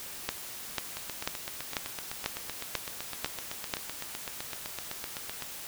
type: two click trains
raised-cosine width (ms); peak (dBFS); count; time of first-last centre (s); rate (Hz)
0.2; -11 / -18; 8 / 36; 0.29-3.738 / 0.97-5.423; 2.03 / 7.86
effects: white hiss -42 dBFS RMS until 5.67 s